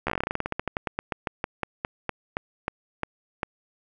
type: slowing click train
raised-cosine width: 0.5 ms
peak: -11 dBFS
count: 30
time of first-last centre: 0.07-3.432 s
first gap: 13 ms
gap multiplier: 1.13
effects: none

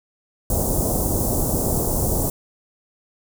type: band-stop noise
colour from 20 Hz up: pink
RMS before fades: -21 dBFS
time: 0.5-2.3 s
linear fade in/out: 2 ms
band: 760 to 7500 Hz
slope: 24 dB/octave
effects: none

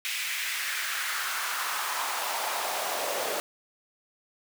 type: noise with high-pass filter sweep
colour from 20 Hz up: pink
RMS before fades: -31 dBFS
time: 0.05-3.4 s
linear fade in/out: 0 ms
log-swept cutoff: 2400 to 520 Hz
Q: 2.4
effects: none

